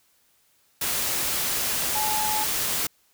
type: tone in noise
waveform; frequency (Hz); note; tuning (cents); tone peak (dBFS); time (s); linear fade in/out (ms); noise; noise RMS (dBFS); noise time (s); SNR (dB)
sine; 856; A5; -48; -26; 1.95-2.44; 5; white; -26; 0.81-2.87; -3
effects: white hiss -64 dBFS RMS until 3.13 s